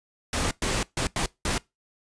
pink noise bursts at uneven times, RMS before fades -26 dBFS, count 5, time 0.33-0.51 / 0.62-0.83 / 0.97-1.07 / 1.16-1.26 / 1.45-1.58 s, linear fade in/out 2 ms, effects noise-tail reverb RT60 0.2 s tail -22 dB re dry + resampled to 22050 Hz

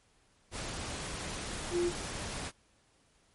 sine tone in noise, 349.2 Hz, F4, in tune, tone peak -27 dBFS, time 1.71-1.92 s, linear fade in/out 50 ms, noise pink, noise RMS -39 dBFS, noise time 0.51-2.52 s, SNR +9 dB, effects pink hiss -68 dBFS RMS until 3.34 s + MP3 48 kbps

